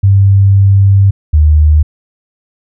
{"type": "tone pair in turn", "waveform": "sine", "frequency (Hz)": [98.4, 76.23], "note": ["G2", "D#2"], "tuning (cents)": [7, -35], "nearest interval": "major third", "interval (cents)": 442, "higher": "first", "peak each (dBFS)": -3, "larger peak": "neither", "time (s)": [[0.03, 1.11], [1.33, 1.83]], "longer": "first", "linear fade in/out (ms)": 10, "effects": []}